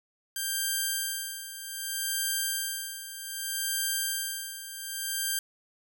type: tone with tremolo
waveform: 5% pulse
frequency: 1583 Hz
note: G6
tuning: 17 cents sharp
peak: -16 dBFS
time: 0.36-5.39 s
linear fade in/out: 2 ms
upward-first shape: sine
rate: 0.64 Hz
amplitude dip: 75%
effects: none